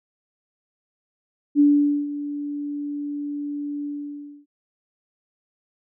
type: tone with ADSR envelope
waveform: sine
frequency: 290 Hz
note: D4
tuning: 22 cents flat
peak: -11 dBFS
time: 1.55-4.46 s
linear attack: 48 ms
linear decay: 470 ms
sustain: -15 dB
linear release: 610 ms
effects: none